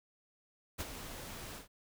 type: noise with ADSR envelope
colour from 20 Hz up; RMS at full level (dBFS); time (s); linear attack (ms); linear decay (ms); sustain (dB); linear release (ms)
pink; -37; 0.78-1.68; 24; 37; -9; 130
effects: none